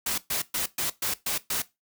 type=noise bursts; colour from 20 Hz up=white; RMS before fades=-28 dBFS; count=7; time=0.06-1.62 s; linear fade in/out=5 ms; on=120 ms; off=120 ms; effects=noise-tail reverb RT60 0.2 s tail -17 dB re dry